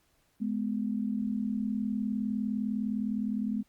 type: tone pair together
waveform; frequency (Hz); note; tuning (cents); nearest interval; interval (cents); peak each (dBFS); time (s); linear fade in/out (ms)
sine; 210.7 / 250.4; G#3 / B3; +25 / +24; minor third; 299; -30 / -33; 0.4-3.63; 20
effects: pink hiss -70 dBFS RMS until 3.68 s + Opus 48 kbps